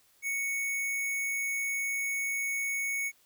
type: tone with sample-and-hold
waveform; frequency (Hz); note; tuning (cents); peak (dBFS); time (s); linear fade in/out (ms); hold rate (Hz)
sine; 2221; C#7; +3; -29; 0.22-3.12; 50; 8820
effects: white hiss -65 dBFS RMS until 3.25 s